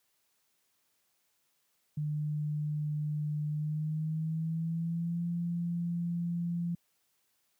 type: tone with pitch glide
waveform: sine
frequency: 150.2 to 171.54 Hz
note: D3 to F3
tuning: +39 to -31 cents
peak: -30 dBFS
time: 1.97-6.75 s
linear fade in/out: 5 ms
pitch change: +230 cents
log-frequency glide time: 3.5-5.24 s
effects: white hiss -75 dBFS RMS until 7.59 s + high-pass 80 Hz 12 dB/octave